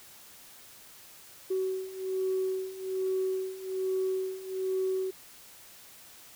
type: beating tone pair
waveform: sine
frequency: 376.4 / 377.6 Hz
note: F#4 / F#4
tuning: +30 / +35 cents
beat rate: 1.2 Hz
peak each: -33 / -30 dBFS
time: 1.5-5.11 s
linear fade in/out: 10 ms
effects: tanh soft clip ceiling -21 dBFS + white hiss -52 dBFS RMS until 6.35 s